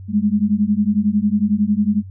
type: beating tone pair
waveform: sine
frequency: 202.5 / 213.5 Hz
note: G#3 / G#3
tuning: -43 / +48 cents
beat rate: 11 Hz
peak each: -17 dBFS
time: 0.08-2.03 s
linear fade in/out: 50 ms
effects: added 95 Hz sine -32 dBFS peak until 2.1 s